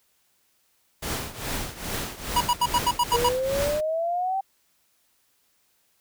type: noise with tremolo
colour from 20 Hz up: pink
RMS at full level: -28 dBFS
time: 1.02-3.81 s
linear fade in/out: 10 ms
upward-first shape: triangle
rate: 2.4 Hz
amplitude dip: 85%
type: tone bursts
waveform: square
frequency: 969 Hz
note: B5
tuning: 33 cents flat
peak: -19 dBFS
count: 8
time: 2.36-3.289 s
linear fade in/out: 5 ms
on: 47 ms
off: 79 ms
type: exponential sweep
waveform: sine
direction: up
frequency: 466.2 to 784 Hz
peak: -23 dBFS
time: 3.13-4.41 s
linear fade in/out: 10 ms
effects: white hiss -67 dBFS RMS until 6 s